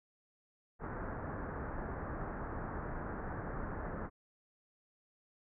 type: low-pass noise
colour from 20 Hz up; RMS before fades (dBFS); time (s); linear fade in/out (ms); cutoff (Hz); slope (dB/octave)
pink; -41; 0.79-4.1; 50; 1700; 48
effects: none